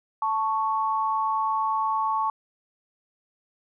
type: tone pair together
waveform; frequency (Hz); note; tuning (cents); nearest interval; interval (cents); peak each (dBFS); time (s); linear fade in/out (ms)
sine; 880 / 1108.7; A5 / C#6; 0 / 0; major third; 400; -25; 0.22-2.3; 2
effects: none